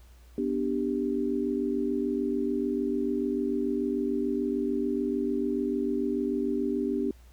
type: chord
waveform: sine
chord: G major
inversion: first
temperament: equal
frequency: 246.9 / 293.7 / 392 Hz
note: B3 / D4 / G4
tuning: 0 / 0 / 0 cents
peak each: -30 dBFS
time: 0.38-7.11 s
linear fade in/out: 2 ms
effects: added 60 Hz sine -50 dBFS peak until 7.32 s + pink hiss -62 dBFS RMS until 7.32 s